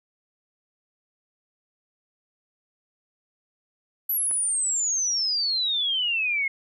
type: exponential sweep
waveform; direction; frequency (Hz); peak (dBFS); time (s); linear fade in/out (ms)
sine; down; 11990 to 2135; -22; 4.09-6.48; 5
type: click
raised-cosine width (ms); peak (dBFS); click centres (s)
0.5; -27; 4.312
effects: none